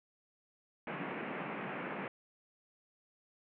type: band-pass noise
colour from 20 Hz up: pink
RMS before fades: -41 dBFS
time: 0.87-2.08 s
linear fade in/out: 2 ms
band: 150 to 2600 Hz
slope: 48 dB/octave
effects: none